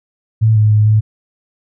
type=tone with pitch steps; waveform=sine; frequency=110.6 / 107 / 106.3 / 107.9 Hz; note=A2 / A2 / G#2 / A2; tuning=+9 / -48 / +41 / -33 cents; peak=-7 dBFS; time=0.41-1.01 s; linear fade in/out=20 ms; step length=150 ms; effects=none